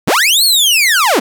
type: linear two-way sweep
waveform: sawtooth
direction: up then down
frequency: 54.2 to 4449 to 192.8 Hz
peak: -5 dBFS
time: 0.07-1.2 s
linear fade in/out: 10 ms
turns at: 0.44 s
effects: 7-bit

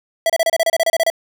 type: tone bursts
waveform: square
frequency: 659.3 Hz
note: E5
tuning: in tune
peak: -13 dBFS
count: 13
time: 0.26-1.101 s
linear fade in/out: 2 ms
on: 37 ms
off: 30 ms
effects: none

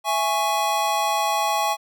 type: chord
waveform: square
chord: C# minor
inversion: first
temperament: just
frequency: 665.2 / 831.5 / 1108.7 Hz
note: E5 / G#5 / C#6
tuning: +16 / +2 / 0 cents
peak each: -28 / -23 / -26 dBFS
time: 0.04-1.77 s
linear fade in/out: 50 ms
effects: none

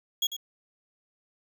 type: tone with echo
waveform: 35% pulse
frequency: 3322 Hz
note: G#7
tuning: in tune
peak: -22 dBFS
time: 0.22-0.27 s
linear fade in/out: 5 ms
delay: 96 ms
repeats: 1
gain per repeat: -10 dB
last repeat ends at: 0.366 s
effects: none

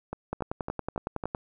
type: two click trains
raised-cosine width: 1 ms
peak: -19 / -16 dBFS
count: 5 / 12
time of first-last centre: 0.13-1.238 / 0.33-1.349 s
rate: 3.61 / 10.8 Hz
effects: none

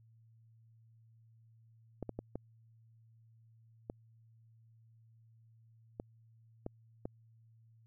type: clicks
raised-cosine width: 2 ms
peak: -26 dBFS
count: 8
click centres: 2.027 / 2.093 / 2.19 / 2.356 / 3.899 / 5.999 / 6.664 / 7.055 s
effects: added 113 Hz sine -61 dBFS peak until 7.86 s

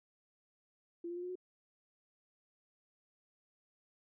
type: tone with pitch steps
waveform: sine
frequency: 342.2 / 348 / 353.9 / 359.8 / 365.9 Hz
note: F4 / F4 / F4 / F#4 / F#4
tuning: -35 / -6 / +23 / -48 / -19 cents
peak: -39 dBFS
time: 1.04-1.355 s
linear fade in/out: 5 ms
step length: 63 ms
effects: none

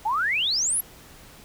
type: exponential sweep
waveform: sine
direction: up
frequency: 811 to 11840 Hz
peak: -21 dBFS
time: 0.05-0.81 s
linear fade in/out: 10 ms
effects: pink hiss -48 dBFS RMS until 1.44 s

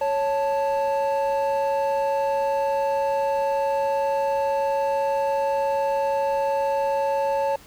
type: tone pair together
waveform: triangle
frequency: 554 / 880 Hz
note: C#5 / A5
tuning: -1 / 0 cents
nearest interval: minor sixth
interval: 801 cents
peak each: -20 / -22 dBFS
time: 0.01-7.56 s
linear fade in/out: 5 ms
effects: tanh soft clip ceiling -11 dBFS + pink hiss -49 dBFS RMS until 7.66 s

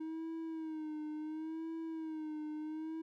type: tone with vibrato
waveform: triangle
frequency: 315.2 Hz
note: D#4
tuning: 23 cents sharp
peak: -37 dBFS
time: 0-3.02 s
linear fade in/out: 10 ms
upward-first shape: sine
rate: 0.71 Hz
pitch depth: 60 cents each way
effects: none

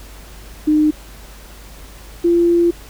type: tone pair in turn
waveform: sine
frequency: 304.7 / 343.1 Hz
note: D#4 / F4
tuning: -36 / -31 cents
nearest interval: major second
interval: 205 cents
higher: second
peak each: -10 dBFS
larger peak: neither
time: 0.67-0.91 / 2.24-2.71 s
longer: second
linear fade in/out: 10 ms
effects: added 50 Hz sine -37 dBFS peak until 2.89 s + pink hiss -41 dBFS RMS until 2.89 s

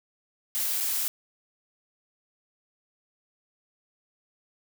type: noise with dropouts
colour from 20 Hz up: blue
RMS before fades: -28 dBFS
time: 0.55-1.08 s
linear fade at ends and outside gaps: 0 ms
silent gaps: 0.802-0.807 s
effects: none

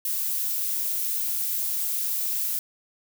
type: noise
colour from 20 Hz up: violet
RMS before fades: -27 dBFS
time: 0.05-2.59 s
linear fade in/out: 2 ms
effects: none

